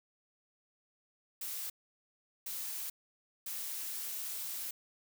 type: noise bursts at uneven times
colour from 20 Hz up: blue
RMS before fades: -40 dBFS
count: 3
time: 1.41-1.7 / 2.46-2.9 / 3.46-4.71 s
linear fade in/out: 5 ms
effects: none